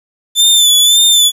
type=tone with vibrato; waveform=sawtooth; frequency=3520 Hz; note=A7; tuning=in tune; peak=-3 dBFS; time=0.35-1.32 s; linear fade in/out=50 ms; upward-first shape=sine; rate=1.8 Hz; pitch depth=50 cents each way; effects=resampled to 32000 Hz + 7-bit